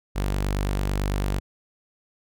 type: tone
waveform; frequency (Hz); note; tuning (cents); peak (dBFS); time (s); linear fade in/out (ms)
sawtooth; 49; G1; 0; -19; 0.15-1.4; 20
effects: none